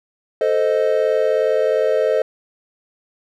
triangle chord, A diminished, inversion none, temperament equal with one note detuned, 440 / 519.3 / 622.3 Hz, A4 / C5 / Eb5, 0 / -13 / 0 cents, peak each -17 dBFS, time 0.41-2.22 s, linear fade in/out 2 ms, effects none

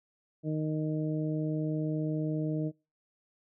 harmonic tone, 154.7 Hz, D#3, 10 cents flat, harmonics 1 / 2 / 3 / 4, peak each -31 / -33 / -40 / -41 dBFS, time 0.43-2.72 s, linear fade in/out 50 ms, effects noise-tail reverb RT60 0.3 s tail -26 dB re dry

